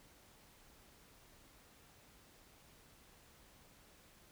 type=silence; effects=pink hiss -64 dBFS RMS until 4.31 s